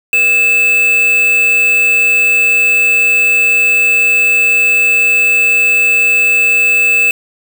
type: tone with quantisation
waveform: triangle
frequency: 2622 Hz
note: E7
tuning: 10 cents flat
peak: -6 dBFS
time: 0.13-7.11 s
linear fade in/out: 2 ms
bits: 3
effects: none